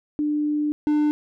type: tone pair in turn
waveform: sine / triangle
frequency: 298 / 299.1 Hz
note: D4 / D4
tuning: +25 / +32 cents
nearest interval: unison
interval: 7 cents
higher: second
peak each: -20 / -15 dBFS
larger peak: second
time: 0.19-0.72 / 0.87-1.11 s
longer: first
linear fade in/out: 0 ms
effects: none